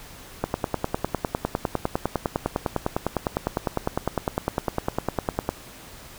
click train, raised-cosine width 1 ms, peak -8 dBFS, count 51, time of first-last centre 0.44-5.491 s, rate 9.9 Hz, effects pink hiss -44 dBFS RMS until 6.18 s

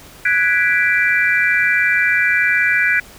sine chord, G# half-diminished seventh, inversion third, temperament equal, 1480 / 1661.2 / 1975.5 / 2349 Hz, F#6 / G#6 / B6 / D7, 0 / 0 / 0 / 0 cents, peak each -18 dBFS, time 0.25-3 s, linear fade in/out 5 ms, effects pink hiss -41 dBFS RMS until 3.18 s

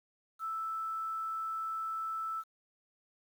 sine tone with quantisation, 1318.5 Hz, E6, in tune, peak -34 dBFS, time 0.39-2.44 s, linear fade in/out 50 ms, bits 10, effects none

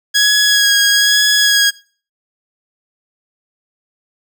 15% pulse tone with vibrato, 1661.2 Hz, G#6, in tune, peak -3 dBFS, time 0.14-1.71 s, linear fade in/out 20 ms, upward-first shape sine, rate 1.1 Hz, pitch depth 21 cents each way, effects noise-tail reverb RT60 0.4 s tail -21 dB re dry

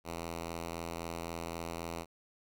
5% pulse tone, 83.8 Hz, E2, 29 cents sharp, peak -27 dBFS, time 0.04-2.06 s, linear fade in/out 50 ms, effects none

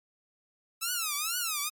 5% pulse tone with vibrato, 1299 Hz, E6, 26 cents flat, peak -18 dBFS, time 0.81-1.7 s, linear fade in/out 20 ms, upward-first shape triangle, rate 2.2 Hz, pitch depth 240 cents each way, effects MP3 96 kbps

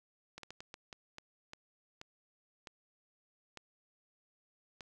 slowing click train, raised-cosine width 0.2 ms, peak -29 dBFS, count 12, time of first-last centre 0.38-4.808 s, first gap 53 ms, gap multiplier 1.37, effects none

